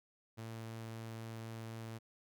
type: tone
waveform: sawtooth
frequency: 113 Hz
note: A2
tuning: 47 cents sharp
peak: -40 dBFS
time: 0.37-1.99 s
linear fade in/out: 20 ms
effects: none